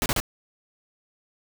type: noise bursts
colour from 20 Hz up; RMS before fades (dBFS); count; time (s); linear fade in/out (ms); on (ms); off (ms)
pink; -24; 3; 0.02-0.201; 0; 39; 32
effects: none